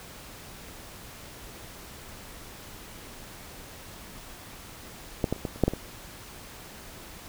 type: clicks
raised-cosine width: 2 ms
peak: -10 / -12 / -30 / -16 / -27 / -6 / -9 / -18 dBFS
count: 8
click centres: 5.242 / 5.326 / 5.363 / 5.452 / 5.56 / 5.637 / 5.68 / 5.736 s
effects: pink hiss -45 dBFS RMS until 7.28 s